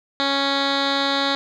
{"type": "tone with low-pass filter", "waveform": "10% pulse", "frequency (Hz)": 277.2, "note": "C#4", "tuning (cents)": 0, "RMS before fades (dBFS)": -21, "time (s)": [0.2, 1.35], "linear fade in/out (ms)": 0, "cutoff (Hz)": 3800, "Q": 4.1, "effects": []}